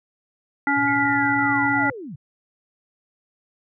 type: harmonic tone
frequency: 282.1 Hz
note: C#4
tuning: 30 cents sharp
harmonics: 1 / 3 / 5 / 7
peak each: -23 / -23 / -23 / -23 dBFS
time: 0.67-1.9 s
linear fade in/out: 2 ms
type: tone with tremolo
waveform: triangle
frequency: 116.54 Hz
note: A#2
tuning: in tune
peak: -29 dBFS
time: 0.76-1.92 s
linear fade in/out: 20 ms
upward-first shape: square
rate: 15 Hz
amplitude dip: 50%
type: linear sweep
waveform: sine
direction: down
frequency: 2217 to 116.54 Hz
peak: -32 dBFS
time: 0.87-2.16 s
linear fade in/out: 10 ms
effects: none

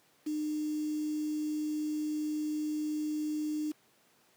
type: tone with quantisation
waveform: sine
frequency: 303.8 Hz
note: D#4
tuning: 41 cents flat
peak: -30 dBFS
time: 0.26-3.72 s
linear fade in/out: 10 ms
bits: 8
effects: pink hiss -66 dBFS RMS until 4.36 s + high-pass 200 Hz 12 dB/octave

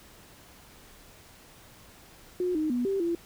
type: tone with pitch steps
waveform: sine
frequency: 360.8 / 310.1 / 244.4 / 391 / 339.7 Hz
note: F#4 / D#4 / B3 / G4 / F4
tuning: -44 / -6 / -18 / -4 / -48 cents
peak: -25 dBFS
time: 2.4-3.15 s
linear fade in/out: 2 ms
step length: 150 ms
effects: pink hiss -53 dBFS RMS until 3.25 s

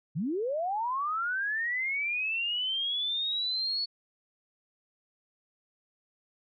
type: linear sweep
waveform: sine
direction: up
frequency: 130.81 to 4435 Hz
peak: -28 dBFS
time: 0.15-3.86 s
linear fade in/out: 20 ms
effects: none

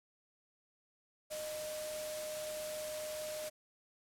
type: tone in noise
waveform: sine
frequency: 614 Hz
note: D#5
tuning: 23 cents flat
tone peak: -40 dBFS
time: 1.3-3.5 s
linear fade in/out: 20 ms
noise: white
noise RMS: -45 dBFS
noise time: 1.3-3.5 s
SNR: +2 dB
effects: low-pass 12000 Hz 12 dB/octave

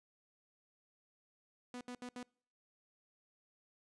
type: tone bursts at uneven times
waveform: sawtooth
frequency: 246.9 Hz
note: B3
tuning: in tune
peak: -40 dBFS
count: 4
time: 1.74-1.81 / 1.88-1.95 / 2.02-2.09 / 2.16-2.23 s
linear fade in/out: 2 ms
effects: noise-tail reverb RT60 0.5 s tail -26 dB re dry + resampled to 22050 Hz

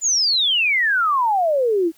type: exponential sweep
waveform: sine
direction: down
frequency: 7190 to 313.4 Hz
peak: -15 dBFS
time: 0.01-1.92 s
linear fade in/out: 50 ms
effects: white hiss -55 dBFS RMS until 1.97 s

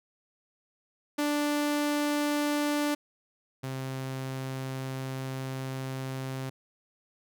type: tone pair in turn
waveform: sawtooth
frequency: 293.7 / 132.2 Hz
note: D4 / C3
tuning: 0 / +18 cents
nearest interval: octave + major second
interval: 1382 cents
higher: first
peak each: -22 / -29 dBFS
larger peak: first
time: 1.18-2.95 / 3.63-6.5 s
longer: second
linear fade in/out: 10 ms
effects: none

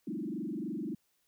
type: tone with frequency modulation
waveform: sine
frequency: 263 Hz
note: C4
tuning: 9 cents sharp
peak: -34 dBFS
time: 0.07-0.95 s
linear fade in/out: 5 ms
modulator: 23.4 Hz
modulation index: 3.2
effects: white hiss -75 dBFS RMS until 1.27 s

